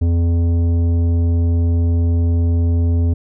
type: tone with tanh clipping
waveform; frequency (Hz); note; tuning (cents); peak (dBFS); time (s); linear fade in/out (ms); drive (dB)
sine; 84.8; E2; +50; -14; 0.01-3.14; 10; 11
effects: none